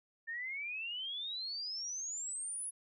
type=exponential sweep; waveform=sine; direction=up; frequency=1786 to 10580 Hz; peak=-38 dBFS; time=0.27-2.71 s; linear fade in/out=20 ms; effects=none